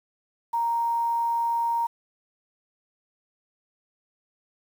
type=tone with quantisation; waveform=sine; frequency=932.3 Hz; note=A#5; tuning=in tune; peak=-22 dBFS; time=0.53-1.87 s; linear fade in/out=10 ms; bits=8; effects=none